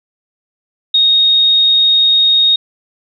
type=tone; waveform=sine; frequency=3729 Hz; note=A#7; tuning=in tune; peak=-7 dBFS; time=0.94-2.56 s; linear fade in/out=5 ms; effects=none